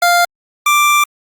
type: tone pair in turn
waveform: 25% pulse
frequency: 698.5 / 1178.1 Hz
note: F5 / D6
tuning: 0 / +5 cents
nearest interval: major sixth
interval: 905 cents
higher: second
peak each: -5 dBFS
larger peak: neither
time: 0.02-0.25 / 0.66-1.04 s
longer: second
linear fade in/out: 5 ms
effects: Opus 48 kbps